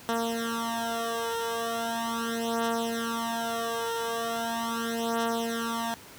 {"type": "beating tone pair", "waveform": "10% pulse", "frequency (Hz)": [230.1, 230.49], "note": ["A#3", "A#3"], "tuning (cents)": [-22, -19], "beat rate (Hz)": 0.39, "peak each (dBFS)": -23, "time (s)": [0.09, 5.94], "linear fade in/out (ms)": 0, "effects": ["pink hiss -48 dBFS RMS until 6.18 s", "high-pass 100 Hz 12 dB/octave"]}